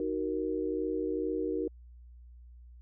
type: chord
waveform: sine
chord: D# minor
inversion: none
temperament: just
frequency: 311.1 / 373.4 / 466.7 Hz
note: D#4 / F#4 / A#4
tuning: 0 / +16 / +2 cents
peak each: -34 dBFS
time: 0-1.68 s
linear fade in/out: 2 ms
effects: added 60 Hz sine -49 dBFS peak until 2.81 s